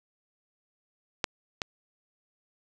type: clicks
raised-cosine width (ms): 0.2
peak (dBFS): -8 / -12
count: 2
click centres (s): 1.242 / 1.618
effects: none